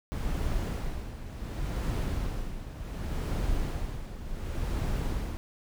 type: noise with tremolo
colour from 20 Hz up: brown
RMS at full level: -29 dBFS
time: 0.12-5.37 s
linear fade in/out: 0 ms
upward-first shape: sine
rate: 0.68 Hz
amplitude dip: 70%
effects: none